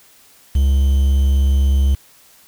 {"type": "tone with quantisation", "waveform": "triangle", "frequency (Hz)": 68.1, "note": "C#2", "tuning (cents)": -30, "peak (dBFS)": -9, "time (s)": [0.55, 1.95], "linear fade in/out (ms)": 5, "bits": 6, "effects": ["white hiss -49 dBFS RMS until 2.47 s"]}